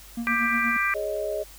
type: tone with tremolo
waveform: triangle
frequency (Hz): 233.8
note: A#3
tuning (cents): +5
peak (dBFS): -24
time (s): 0.17-0.77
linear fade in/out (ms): 5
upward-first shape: sine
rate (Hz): 8.4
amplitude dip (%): 65
type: harmonic tone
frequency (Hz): 395.2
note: G4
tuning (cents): +14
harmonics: 3 / 4 / 5 / 6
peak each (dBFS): -27 / -27 / -27 / -27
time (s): 0.27-0.94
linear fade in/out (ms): 0
type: chord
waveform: sine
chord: Ab suspended fourth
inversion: none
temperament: just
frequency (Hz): 415.3 / 553.7 / 623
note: Ab4 / Db5 / Eb5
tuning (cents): 0 / -2 / +2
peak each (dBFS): -31 / -33 / -28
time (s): 0.94-1.44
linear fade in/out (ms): 20
effects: added 50 Hz sine -48 dBFS peak until 1.58 s + white hiss -48 dBFS RMS until 1.58 s